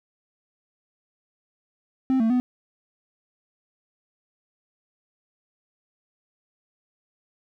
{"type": "tone with pitch steps", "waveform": "triangle", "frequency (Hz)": [262.3, 224.2, 249.5], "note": ["C4", "A3", "B3"], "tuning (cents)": [4, 33, 18], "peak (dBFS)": -16, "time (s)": [2.1, 2.4], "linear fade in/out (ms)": 0, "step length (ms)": 100, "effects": []}